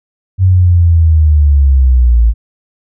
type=linear sweep; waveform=sine; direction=down; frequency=94.8 to 54.9 Hz; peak=-4 dBFS; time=0.38-2.34 s; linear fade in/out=50 ms; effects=none